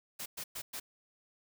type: noise bursts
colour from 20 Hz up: white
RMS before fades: -41 dBFS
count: 4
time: 0.19-0.8 s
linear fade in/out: 10 ms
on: 70 ms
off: 110 ms
effects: none